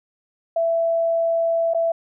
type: tone with dropouts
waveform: sine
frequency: 665 Hz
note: E5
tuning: 15 cents sharp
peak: -17 dBFS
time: 0.56-1.92 s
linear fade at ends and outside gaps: 5 ms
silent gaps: 1.737-1.746 s
effects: none